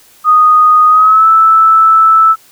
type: tone with pitch glide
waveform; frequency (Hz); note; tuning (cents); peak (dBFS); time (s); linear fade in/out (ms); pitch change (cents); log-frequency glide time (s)
sine; 1241 to 1314.8; D#6 to E6; -5 to -5; -3; 0.24-2.36; 50; +100; 0.88-1.27
effects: white hiss -44 dBFS RMS until 2.51 s